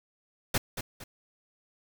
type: noise with echo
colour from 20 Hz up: pink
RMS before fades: -26 dBFS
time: 0.54-0.58 s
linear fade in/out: 5 ms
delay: 230 ms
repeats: 2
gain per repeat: -9 dB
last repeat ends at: 1.04 s
effects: none